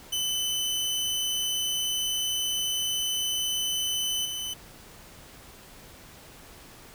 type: tone with level steps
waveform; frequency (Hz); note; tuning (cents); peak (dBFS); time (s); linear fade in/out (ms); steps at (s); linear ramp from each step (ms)
sawtooth; 3023; F#7; +36; -23 / -28; 0.12-4.54; 10; 4.25; 5
effects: pink hiss -49 dBFS RMS until 6.94 s